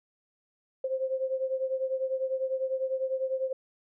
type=beating tone pair; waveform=sine; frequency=523.3 / 533.3 Hz; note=C5 / C5; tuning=0 / +33 cents; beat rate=10 Hz; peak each=-29 / -33 dBFS; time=0.84-3.53 s; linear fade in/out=5 ms; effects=none